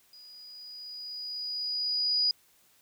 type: tone with level ramp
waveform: sine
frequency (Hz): 4918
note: D#8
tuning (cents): -21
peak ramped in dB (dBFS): -49 to -22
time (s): 0.13-2.31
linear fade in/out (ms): 2
effects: white hiss -64 dBFS RMS until 2.81 s